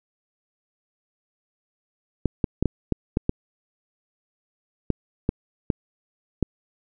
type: clicks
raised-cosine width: 3 ms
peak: -7 dBFS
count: 11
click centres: 2.257 / 2.442 / 2.626 / 2.657 / 2.923 / 3.171 / 3.294 / 4.903 / 5.291 / 5.702 / 6.427 s
effects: none